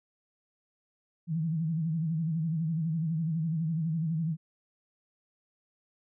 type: tone with vibrato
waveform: sine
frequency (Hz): 161.6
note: E3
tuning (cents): -34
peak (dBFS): -27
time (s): 1.27-4.37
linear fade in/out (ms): 50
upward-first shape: sine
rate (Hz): 12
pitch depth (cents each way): 91
effects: none